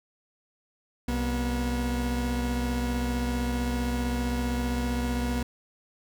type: tone pair together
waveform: 40% pulse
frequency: 64.3 / 241.8 Hz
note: C2 / B3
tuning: -30 / -36 cents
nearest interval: octave + major seventh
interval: 2294 cents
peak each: -28 / -28 dBFS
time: 1.08-5.43 s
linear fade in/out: 5 ms
effects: none